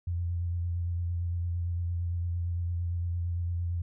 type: tone with vibrato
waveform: sine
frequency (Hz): 86.5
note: F2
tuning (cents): -16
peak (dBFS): -28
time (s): 0.07-3.82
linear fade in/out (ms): 5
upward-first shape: sine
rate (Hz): 8.8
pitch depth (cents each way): 25
effects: none